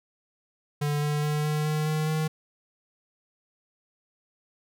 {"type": "tone with pitch steps", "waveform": "square", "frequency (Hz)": [146.83, 148.36, 149.92, 151.48, 153.07, 154.67, 156.28], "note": ["D3", "D3", "D3", "D#3", "D#3", "D#3", "D#3"], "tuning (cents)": [0, 18, 36, -46, -28, -10, 8], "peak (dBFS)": -25, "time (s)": [0.81, 2.28], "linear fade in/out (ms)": 10, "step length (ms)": 210, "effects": []}